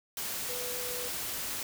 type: tone in noise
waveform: sine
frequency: 493.9 Hz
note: B4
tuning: in tune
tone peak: -40 dBFS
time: 0.49-1.08 s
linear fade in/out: 2 ms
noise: white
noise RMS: -36 dBFS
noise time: 0.17-1.63 s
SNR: -7 dB
effects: none